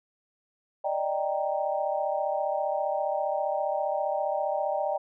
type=chord; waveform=sine; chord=Eb major seventh; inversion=third; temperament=equal; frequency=587.3 / 622.3 / 784 / 932.3 Hz; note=D5 / Eb5 / G5 / Bb5; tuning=0 / 0 / 0 / 0 cents; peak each=-30 / -31 / -30 / -36 dBFS; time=0.84-4.98 s; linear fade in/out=10 ms; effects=none